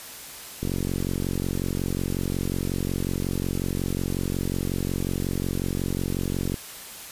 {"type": "click train", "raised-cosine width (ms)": 3, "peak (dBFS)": -14, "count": 270, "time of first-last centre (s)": [0.63, 6.542], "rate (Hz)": 45.5, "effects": ["white hiss -40 dBFS RMS until 7.11 s", "resampled to 32000 Hz"]}